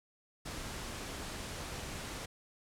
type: noise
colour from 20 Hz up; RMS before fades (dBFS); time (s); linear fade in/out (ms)
pink; -42; 0.45-2.26; 10
effects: low-pass 10000 Hz 12 dB/octave